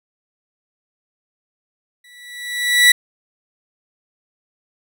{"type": "tone with exponential growth", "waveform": "30% pulse", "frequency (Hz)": 1953, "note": "B6", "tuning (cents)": -20, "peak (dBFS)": -3, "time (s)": [2.04, 2.92], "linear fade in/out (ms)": 5, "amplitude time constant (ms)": 190, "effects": []}